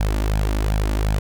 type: tone with flanger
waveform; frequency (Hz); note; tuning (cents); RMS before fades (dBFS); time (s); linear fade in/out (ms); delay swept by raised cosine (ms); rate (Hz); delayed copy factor
sawtooth; 52; G#1; +3; -20; 0-1.19; 5; 1.2 to 3.5; 2.7; +0.65
effects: none